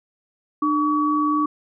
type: tone pair together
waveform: sine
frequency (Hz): 300.7 / 1135.3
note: D4 / C#6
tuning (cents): +41 / +41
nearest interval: octave + major seventh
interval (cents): 2300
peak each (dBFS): -20 / -20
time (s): 0.62-1.46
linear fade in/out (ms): 5
effects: none